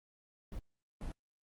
brown noise bursts at uneven times, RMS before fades -41 dBFS, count 2, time 0.52-0.59 / 1.01-1.12 s, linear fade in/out 2 ms, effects Opus 24 kbps

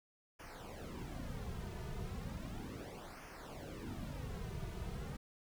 brown noise with flanger, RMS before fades -45 dBFS, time 0.39-5.17 s, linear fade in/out 10 ms, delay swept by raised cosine 0.25 to 3.75 ms, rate 0.35 Hz, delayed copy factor -0.8, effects none

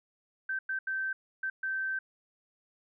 sine tone bursts at uneven times, 1552 Hz, G6, 18 cents flat, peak -30 dBFS, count 5, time 0.49-0.59 / 0.69-0.79 / 0.87-1.13 / 1.43-1.5 / 1.63-1.99 s, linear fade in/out 5 ms, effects none

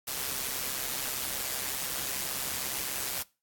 white noise with amplitude modulation, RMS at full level -31 dBFS, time 0.07-3.23 s, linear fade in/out 10 ms, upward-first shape sine, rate 133 Hz, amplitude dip 60%, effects noise-tail reverb RT60 0.3 s tail -22 dB re dry + AAC 64 kbps

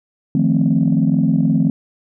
sine chord, F dominant seventh, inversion third, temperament equal, 155.56 / 174.61 / 220 / 261.6 Hz, Eb3 / F3 / A3 / C4, 0 / 0 / 0 / 0 cents, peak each -17 dBFS, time 0.35-1.7 s, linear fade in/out 2 ms, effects tanh soft clip ceiling -5 dBFS

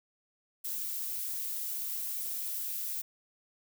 violet noise, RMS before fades -36 dBFS, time 0.64-3.02 s, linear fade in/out 10 ms, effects none

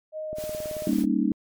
sine tone with pitch glide, 622.3 to 615.2 Hz, D#5 to D#5, 0 to -20 cents, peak -30 dBFS, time 0.12-0.92 s, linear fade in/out 50 ms, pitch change -20 cents, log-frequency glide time 0.23-0.38 s
click train, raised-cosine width 2 ms, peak -25 dBFS, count 14, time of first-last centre 0.33-1.04 s, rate 18.3 Hz
white noise, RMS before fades -42 dBFS, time 0.35-1.06 s, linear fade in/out 50 ms
sine chord, Eb dominant seventh, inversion first, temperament equal with one note detuned, 199.19 / 233.1 / 277.2 / 311.1 Hz, G3 / Bb3 / Db4 / Eb4, +28 / 0 / 0 / 0 cents, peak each -26 dBFS, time 0.87-1.32 s, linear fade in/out 2 ms
effects MP3 96 kbps

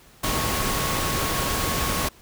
sine tone in noise, 1100 Hz, C#6, 14 cents flat, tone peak -31 dBFS, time 0.23-2.09 s, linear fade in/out 10 ms, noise pink, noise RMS -25 dBFS, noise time 0.23-2.09 s, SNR -9 dB, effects pink hiss -52 dBFS RMS until 2.21 s

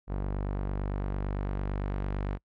sawtooth tone with low-pass filter sweep, 48.89 Hz, G1, 4 cents flat, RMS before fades -32 dBFS, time 0.07-2.39 s, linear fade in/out 50 ms, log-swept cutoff 1100 to 2000 Hz, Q 0.73, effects noise-tail reverb RT60 0.1 s tail -26 dB re dry

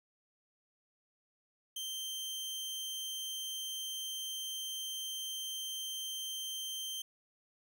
sawtooth tone, 3136 Hz, G7, in tune, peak -35 dBFS, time 1.76-7.02 s, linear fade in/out 5 ms, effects none

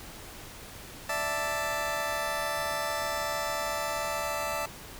20% pulse chord, D suspended second, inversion none, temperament just, 587.3 / 660.7 / 881 Hz, D5 / E5 / A5, 0 / +4 / +2 cents, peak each -29 dBFS, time 1.09-4.66 s, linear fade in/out 5 ms, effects pink hiss -45 dBFS RMS until 4.99 s

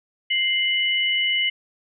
sine tone pair together, 2094 / 2960 Hz, C7 / F#7, +1 / 0 cents, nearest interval tritone, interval 599 cents, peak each -22 / -21 dBFS, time 0.3-1.5 s, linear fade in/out 10 ms, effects none

